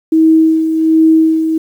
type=tone with tremolo; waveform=sine; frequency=320 Hz; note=D#4; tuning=49 cents sharp; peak=-4 dBFS; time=0.12-1.58 s; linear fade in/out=5 ms; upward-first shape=sine; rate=1.3 Hz; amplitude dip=55%; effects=7-bit